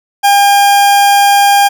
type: tone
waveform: 40% pulse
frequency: 805 Hz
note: G5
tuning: 46 cents sharp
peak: -4 dBFS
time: 0.23-1.69 s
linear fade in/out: 20 ms
effects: none